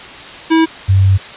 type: tone pair in turn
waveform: square / sine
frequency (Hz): 323.9 / 96.3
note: E4 / G2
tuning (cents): -30 / -30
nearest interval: octave + major sixth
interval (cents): 2100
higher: first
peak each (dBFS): -8 / -6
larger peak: second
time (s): 0.5-0.66 / 0.88-1.18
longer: second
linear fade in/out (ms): 20
effects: white hiss -31 dBFS RMS until 1.36 s + resampled to 8000 Hz

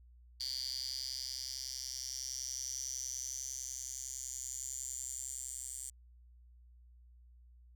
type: tone with high-pass filter sweep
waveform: 10% pulse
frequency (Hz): 130.81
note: C3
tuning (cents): 0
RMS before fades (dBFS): -42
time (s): 0.4-5.9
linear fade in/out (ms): 5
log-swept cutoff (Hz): 4600 to 7900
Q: 9.7
effects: added 60 Hz sine -57 dBFS peak until 7.75 s

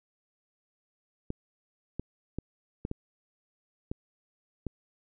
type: clicks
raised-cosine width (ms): 3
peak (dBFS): -20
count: 7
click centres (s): 1.304 / 1.996 / 2.386 / 2.851 / 2.914 / 3.915 / 4.667
effects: none

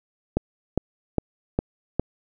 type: click train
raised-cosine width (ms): 2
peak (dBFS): -7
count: 5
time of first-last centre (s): 0.37-1.996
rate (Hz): 2.46
effects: none

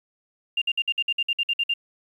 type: tone bursts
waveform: sine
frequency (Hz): 2794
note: F7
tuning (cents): 0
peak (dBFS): -20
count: 12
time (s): 0.57-1.739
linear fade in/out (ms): 5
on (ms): 47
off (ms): 55
effects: 9-bit

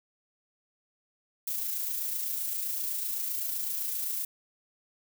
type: noise with amplitude modulation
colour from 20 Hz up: violet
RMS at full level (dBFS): -31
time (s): 1.47-4.25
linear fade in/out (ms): 5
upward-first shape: sine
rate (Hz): 27.8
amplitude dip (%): 35
effects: none

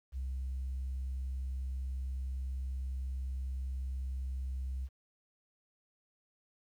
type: tone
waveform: sine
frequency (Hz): 65.41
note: C2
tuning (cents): 0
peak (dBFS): -33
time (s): 0.12-4.89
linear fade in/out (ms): 50
effects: tanh soft clip ceiling -32 dBFS + 11-bit

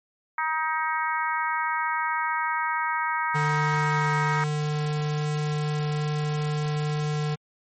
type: harmonic tone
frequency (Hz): 315.5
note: D#4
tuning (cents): +24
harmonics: 3 / 4 / 5 / 6 / 7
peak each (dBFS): -27 / -29 / -31 / -33 / -34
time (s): 0.38-4.44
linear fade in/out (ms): 2
type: tone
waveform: square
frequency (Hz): 150.1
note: D3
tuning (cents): +38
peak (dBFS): -25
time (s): 3.34-7.36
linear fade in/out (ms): 20
effects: MP3 32 kbps

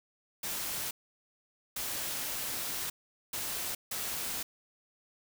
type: noise bursts at uneven times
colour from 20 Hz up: white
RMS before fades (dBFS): -36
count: 4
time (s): 0.43-0.91 / 1.76-2.9 / 3.33-3.75 / 3.91-4.43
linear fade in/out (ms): 5
effects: none

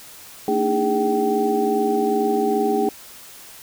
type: tone cluster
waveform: sine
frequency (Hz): 227.1 / 293.7 / 316.2 / 410.5 / 768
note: A#3 / D4 / D#4 / G#4 / G5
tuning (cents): -45 / 0 / +28 / -20 / -36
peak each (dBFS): -25 / -27 / -27 / -20 / -23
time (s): 0.48-2.89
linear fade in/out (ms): 2
effects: white hiss -42 dBFS RMS until 3.62 s

